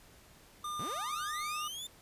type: tone with pitch glide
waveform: square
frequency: 1205 to 1215.5 Hz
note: D6 to D#6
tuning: +44 to -41 cents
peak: -37 dBFS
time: 0.64-1.68 s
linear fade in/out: 5 ms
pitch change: +15 cents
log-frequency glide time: 0.84-0.96 s
type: linear sweep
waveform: sawtooth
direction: up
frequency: 82.41 to 3612 Hz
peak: -37 dBFS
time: 0.79-1.87 s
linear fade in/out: 5 ms
effects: pink hiss -59 dBFS RMS until 2.01 s + resampled to 32000 Hz